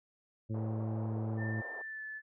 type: harmonic tone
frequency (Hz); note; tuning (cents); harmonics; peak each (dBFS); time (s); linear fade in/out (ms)
110; A2; 0; 1 / 2 / 3 / 4 / 5; -34 / -40 / -44 / -52 / -51; 0.49-1.62; 20
type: band-pass noise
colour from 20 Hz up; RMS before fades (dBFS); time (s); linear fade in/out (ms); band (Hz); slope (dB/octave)
white; -49; 0.54-1.82; 5; 410 to 820; 24
type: tone with pitch glide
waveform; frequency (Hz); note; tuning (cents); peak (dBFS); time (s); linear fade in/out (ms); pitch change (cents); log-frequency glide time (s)
sine; 1788 to 1739.1; A6 to A6; +27 to -21; -40; 1.37-2.22; 50; -48; 1.73-2.03
effects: none